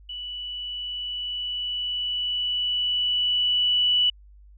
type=tone with level ramp; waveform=sine; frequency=2959 Hz; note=F#7; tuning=1 cent flat; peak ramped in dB=-32 to -17 dBFS; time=0.09-4.1 s; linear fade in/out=5 ms; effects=added 50 Hz sine -47 dBFS peak until 4.57 s